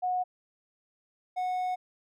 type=tone pair in turn; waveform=sine / triangle; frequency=730 / 733.3 Hz; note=F#5 / F#5; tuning=-24 / -16 cents; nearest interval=unison; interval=8 cents; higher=second; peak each=-26 dBFS; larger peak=neither; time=0.02-0.24 / 1.36-1.76 s; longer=second; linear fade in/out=20 ms; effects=none